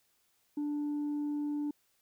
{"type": "tone with tanh clipping", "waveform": "sine", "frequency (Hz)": 293.7, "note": "D4", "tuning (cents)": 0, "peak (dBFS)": -32, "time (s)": [0.57, 1.71], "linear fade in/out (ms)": 5, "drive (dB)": 1, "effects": ["white hiss -73 dBFS RMS until 2.01 s"]}